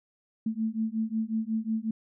sine beating tone pair, 218.8 / 224.3 Hz, A3 / A3, -9 / +34 cents, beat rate 5.5 Hz, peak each -30 / -30 dBFS, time 0.46-1.91 s, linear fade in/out 5 ms, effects none

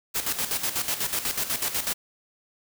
white noise with tremolo, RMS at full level -26 dBFS, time 0.14-1.94 s, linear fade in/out 20 ms, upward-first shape square, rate 8.1 Hz, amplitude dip 65%, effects none

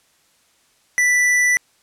square tone, 1975.5 Hz, B6, in tune, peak -14 dBFS, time 0.98-1.57 s, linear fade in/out 0 ms, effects white hiss -59 dBFS RMS until 1.82 s + low-pass 10000 Hz 12 dB/octave

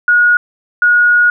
sine tone pair in turn, 1447 / 1447 Hz, F#6 / F#6, -39 / -39 cents, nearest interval unison, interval 0 cents, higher neither, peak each -6 dBFS, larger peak neither, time 0.08-0.37 / 0.82-1.3 s, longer second, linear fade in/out 2 ms, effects none

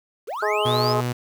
triangle linear sweep, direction up, 340.5 to 5274 Hz, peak -25 dBFS, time 0.27-0.94 s, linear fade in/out 20 ms
harmonic tone, 210.4 Hz, G#3, 23 cents sharp, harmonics 2 / 3 / 4 / 5 / 6, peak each -24 / -26 / -27 / -28 / -29 dBFS, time 0.42-1.01 s, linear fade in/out 10 ms
sawtooth tone, 122.5 Hz, B2, 14 cents flat, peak -19 dBFS, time 0.65-1.13 s, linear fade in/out 10 ms
effects 8-bit

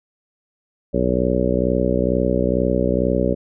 harmonic tone, 62.2 Hz, B1, 13 cents sharp, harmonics 1 / 2 / 3 / 4 / 5 / 6 / 7 / 8 / 9, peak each -25 / -28 / -23 / -24 / -26 / -26 / -24 / -27 / -23 dBFS, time 0.93-3.35 s, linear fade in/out 20 ms, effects none

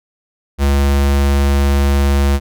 square tone, 69.9 Hz, C#2, 15 cents sharp, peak -11 dBFS, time 0.58-2.4 s, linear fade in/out 50 ms, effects none

